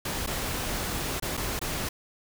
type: noise with dropouts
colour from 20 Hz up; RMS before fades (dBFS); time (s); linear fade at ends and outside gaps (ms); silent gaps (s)
pink; -31; 0.05-1.89; 5; 0.264-0.272 / 1.199-1.223 / 1.37-1.374 / 1.593-1.614
effects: none